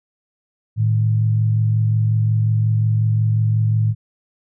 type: tone pair together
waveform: sine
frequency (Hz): 110 / 155.56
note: A2 / D#3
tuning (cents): 0 / 0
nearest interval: tritone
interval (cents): 600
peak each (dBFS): -14 / -24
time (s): 0.76-3.95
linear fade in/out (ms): 50
effects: none